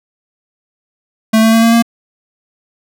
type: tone with pitch steps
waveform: square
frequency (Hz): 220.8 / 223.6 / 226.5 / 229.4 / 232.3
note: A3 / A3 / A#3 / A#3 / A#3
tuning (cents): +6 / +28 / -50 / -28 / -6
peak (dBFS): -7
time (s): 1.33-1.825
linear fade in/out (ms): 10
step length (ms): 99
effects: none